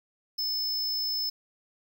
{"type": "tone", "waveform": "square", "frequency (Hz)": 5240, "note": "E8", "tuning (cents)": -11, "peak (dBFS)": -28, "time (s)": [0.38, 1.3], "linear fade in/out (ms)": 10, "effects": []}